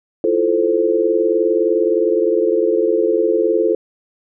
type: chord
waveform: sine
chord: F major seventh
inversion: third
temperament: equal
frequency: 329.6 / 349.2 / 440 / 523.3 Hz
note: E4 / F4 / A4 / C5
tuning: 0 / 0 / 0 / 0 cents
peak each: -22 / -18 / -16 / -20 dBFS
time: 0.24-3.75 s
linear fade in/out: 2 ms
effects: none